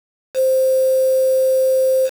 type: tone with quantisation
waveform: sine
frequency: 523.3 Hz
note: C5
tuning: in tune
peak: -12 dBFS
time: 0.34-2.1 s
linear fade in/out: 50 ms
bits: 5
effects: none